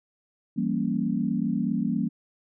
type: chord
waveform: sine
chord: E diminished seventh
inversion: none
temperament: equal with one note detuned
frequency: 168.28 / 196 / 233.1 / 277.2 Hz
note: E3 / G3 / Bb3 / Db4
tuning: +36 / 0 / 0 / 0 cents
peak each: -31 / -28 / -27 / -31 dBFS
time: 0.56-2.09 s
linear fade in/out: 20 ms
effects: none